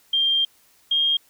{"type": "tone pair in turn", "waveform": "sine", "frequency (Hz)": [3188, 3227], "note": ["G7", "G7"], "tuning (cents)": [28, 50], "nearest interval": "unison", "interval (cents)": 22, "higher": "second", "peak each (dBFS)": [-17, -17], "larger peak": "neither", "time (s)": [[0.13, 0.45], [0.91, 1.17]], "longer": "first", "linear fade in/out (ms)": 5, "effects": ["white hiss -58 dBFS RMS until 1.29 s"]}